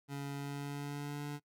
25% pulse tone with pitch glide, 140.9 to 145.62 Hz, C#3 to D3, +29 to -14 cents, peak -35 dBFS, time 0.08-1.4 s, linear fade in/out 50 ms, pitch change +57 cents, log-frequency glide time 0.34-1.25 s, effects noise-tail reverb RT60 0.1 s tail -22 dB re dry

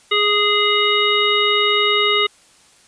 harmonic tone, 415.3 Hz, G#4, in tune, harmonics 1 / 3 / 5 / 7 / 9, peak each -20 / -20 / -20 / -20 / -20 dBFS, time 0.11-2.27 s, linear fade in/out 10 ms, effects white hiss -51 dBFS RMS until 2.87 s + resampled to 22050 Hz

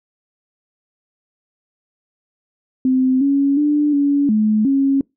sine tone with pitch steps, 258.9 / 278.7 / 295.4 / 284 / 214.6 / 273.6 Hz, C4 / C#4 / D4 / C#4 / A3 / C#4, -18 / +9 / +10 / +42 / -43 / -23 cents, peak -12 dBFS, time 2.85-5.01 s, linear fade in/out 2 ms, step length 360 ms, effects noise-tail reverb RT60 0.2 s tail -25 dB re dry

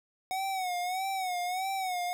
square tone with vibrato, 742 Hz, F#5, 5 cents sharp, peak -31 dBFS, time 0.31-2.13 s, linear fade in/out 0 ms, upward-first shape sine, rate 1.6 Hz, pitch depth 82 cents each way, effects none

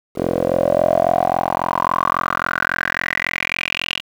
10% pulse tone with band-pass filter sweep, 43.65 Hz, F1, in tune, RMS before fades -19 dBFS, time 0.15-4.02 s, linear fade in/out 50 ms, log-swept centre 430 to 3000 Hz, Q 6.9, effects 7-bit

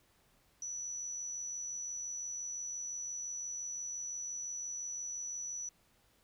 sine tone with amplitude modulation, 5920 Hz, F#8, in tune, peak -37 dBFS, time 0.62-5.69 s, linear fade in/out 2 ms, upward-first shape sine, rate 85.8 Hz, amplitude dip 30%, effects pink hiss -70 dBFS RMS until 6.23 s

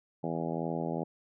harmonic tone, 82.41 Hz, E2, in tune, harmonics 2 / 3 / 4 / 5 / 6 / 7 / 8 / 9 / 10, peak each -36 / -38 / -39 / -40 / -41 / -41 / -42 / -43 / -43 dBFS, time 0.23-1.04 s, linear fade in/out 10 ms, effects none

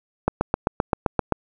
click train, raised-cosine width 1 ms, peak -4 dBFS, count 9, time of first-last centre 0.28-1.323 s, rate 7.67 Hz, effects none

